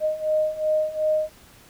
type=beating tone pair; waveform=sine; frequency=617 / 619.7 Hz; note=D#5 / D#5; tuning=-15 / -7 cents; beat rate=2.7 Hz; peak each=-25 / -22 dBFS; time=0-1.3 s; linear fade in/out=50 ms; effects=pink hiss -51 dBFS RMS until 1.69 s